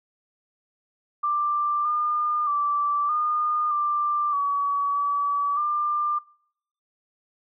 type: tone with pitch steps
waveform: sine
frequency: 1182 / 1209 / 1165 / 1218 / 1184 / 1135 / 1145 / 1193 Hz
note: D6 / D6 / D6 / D#6 / D6 / C#6 / D6 / D6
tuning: +11 / +50 / -14 / -37 / +14 / +41 / -44 / +27 cents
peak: -21 dBFS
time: 1.23-6.19 s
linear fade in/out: 10 ms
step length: 620 ms
effects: noise-tail reverb RT60 0.7 s tail -25 dB re dry